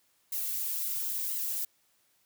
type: noise with flanger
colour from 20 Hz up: violet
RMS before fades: -33 dBFS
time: 0.32-1.65 s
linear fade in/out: 5 ms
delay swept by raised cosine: 0.98 to 5.58 ms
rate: 0.98 Hz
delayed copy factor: +0.9
effects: white hiss -70 dBFS RMS until 2.25 s + high-pass 60 Hz 12 dB/octave